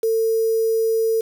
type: tone with quantisation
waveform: sine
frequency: 450 Hz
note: A4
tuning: 39 cents sharp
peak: -16 dBFS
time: 0.03-1.21 s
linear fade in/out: 5 ms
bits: 6
effects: none